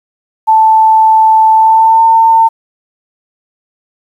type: tone with pitch glide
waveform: sine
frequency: 880 to 902.1 Hz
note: A5 to A5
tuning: 0 to +43 cents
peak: -3 dBFS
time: 0.47-2.49 s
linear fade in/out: 20 ms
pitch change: +43 cents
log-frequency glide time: 1.53-2.08 s
effects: 7-bit